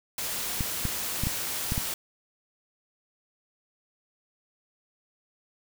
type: noise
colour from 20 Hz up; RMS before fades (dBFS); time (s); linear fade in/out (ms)
white; -32; 0.18-1.94; 2
type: clicks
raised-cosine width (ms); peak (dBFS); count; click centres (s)
5; -16; 6; 0.608 / 0.853 / 1.236 / 1.27 / 1.721 / 1.779
effects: none